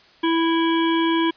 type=harmonic tone; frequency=329.6 Hz; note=E4; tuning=in tune; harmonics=1 / 3 / 5 / 7 / 9 / 10; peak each=-18 / -24 / -30 / -32 / -34 / -30 dBFS; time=0.23-1.31 s; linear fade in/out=10 ms; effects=white hiss -52 dBFS RMS until 1.36 s + resampled to 11025 Hz